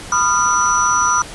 sine tone cluster, 991 / 1222 / 1385 / 5910 Hz, B5 / D#6 / F6 / F#8, +6 / -32 / -15 / -3 cents, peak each -18 dBFS, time 0.12-1.22 s, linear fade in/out 2 ms, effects pink hiss -33 dBFS RMS until 1.34 s + resampled to 24000 Hz

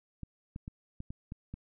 clicks, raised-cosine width 5 ms, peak -28 dBFS, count 7, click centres 0.233 / 0.561 / 0.679 / 1.004 / 1.105 / 1.321 / 1.54 s, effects none

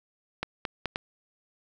clicks, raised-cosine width 0.3 ms, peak -13 dBFS, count 4, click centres 0.43 / 0.652 / 0.857 / 0.959 s, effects 9-bit

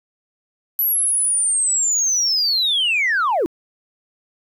sine linear sweep, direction down, 11900 to 293.7 Hz, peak -14 dBFS, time 0.79-3.46 s, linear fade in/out 0 ms, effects tanh soft clip ceiling -13 dBFS + 9-bit

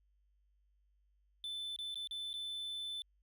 triangle tone with dropouts, 3520 Hz, A7, in tune, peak -38 dBFS, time 1.44-3.02 s, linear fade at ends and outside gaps 1 ms, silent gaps 1.762-1.788 / 1.944-1.956 / 2.073-2.11 / 2.331-2.339 s, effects added 50 Hz sine -70 dBFS peak until 3.22 s

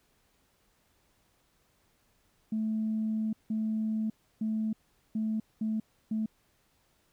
sine tone bursts at uneven times, 218.5 Hz, A3, 12 cents flat, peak -27 dBFS, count 6, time 2.52-3.33 / 3.5-4.1 / 4.41-4.73 / 5.15-5.4 / 5.61-5.8 / 6.11-6.26 s, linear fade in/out 5 ms, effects tanh soft clip ceiling -23 dBFS + pink hiss -70 dBFS RMS until 7.12 s

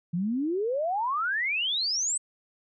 sine exponential sweep, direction up, 163.9 to 8372 Hz, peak -25 dBFS, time 0.13-2.18 s, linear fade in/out 10 ms, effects none

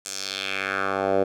10% pulse tone with band-pass filter sweep, 97 Hz, G2, 18 cents flat, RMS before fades -26 dBFS, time 0.05-1.24 s, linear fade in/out 10 ms, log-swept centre 7600 to 510 Hz, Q 2.2, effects none

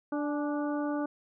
harmonic tone with a mistuned harmonic, 293.7 Hz, D4, in tune, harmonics 1 / 2 / 3 / 4 / 5, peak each -30 / -36 / -40 / -42 / -44 dBFS, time 0.12-1.06 s, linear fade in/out 5 ms, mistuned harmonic 3, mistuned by -44 cents, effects none

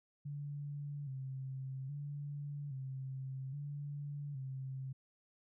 sine tone with vibrato, 138.5 Hz, C#3, 1 cent flat, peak -40 dBFS, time 0.25-4.93 s, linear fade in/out 10 ms, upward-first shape square, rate 0.61 Hz, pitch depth 71 cents each way, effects none

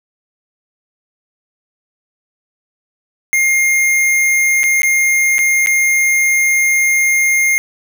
square tone with dropouts, 2124 Hz, C7, 25 cents sharp, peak -11 dBFS, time 3.33-7.58 s, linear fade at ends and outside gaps 0 ms, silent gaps 4.633-4.639 / 4.819-4.832 / 5.383-5.39 / 5.661-5.671 s, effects none

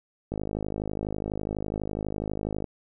click train, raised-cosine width 2 ms, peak -17 dBFS, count 122, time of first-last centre 0.32-2.642 s, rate 52.1 Hz, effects none

